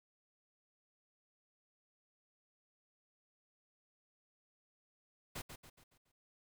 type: noise with echo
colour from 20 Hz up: pink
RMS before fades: -44 dBFS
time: 5.35-5.42 s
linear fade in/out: 10 ms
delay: 140 ms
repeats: 5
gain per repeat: -7 dB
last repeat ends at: 6.12 s
effects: none